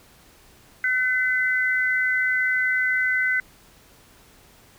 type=tone pair together; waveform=sine; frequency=1517.8 / 2026 Hz; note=F#6 / B6; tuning=+44 / +44 cents; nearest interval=perfect fourth; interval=500 cents; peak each=-22 dBFS; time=0.84-3.4 s; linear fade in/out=2 ms; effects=pink hiss -53 dBFS RMS until 4.78 s